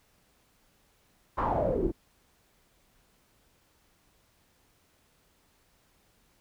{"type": "noise with low-pass filter sweep", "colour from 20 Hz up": "pink", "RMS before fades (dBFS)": -28, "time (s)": [1.37, 1.92], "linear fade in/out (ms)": 20, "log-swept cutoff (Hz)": [1200, 300], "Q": 6.4, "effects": ["pink hiss -67 dBFS RMS until 6.4 s"]}